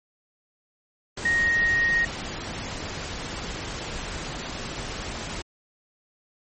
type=tone in noise; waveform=sine; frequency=1870 Hz; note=A#6; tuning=5 cents sharp; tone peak=-19 dBFS; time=1.25-2.05 s; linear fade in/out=5 ms; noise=pink; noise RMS=-33 dBFS; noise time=1.17-5.42 s; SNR=+11 dB; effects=MP3 32 kbps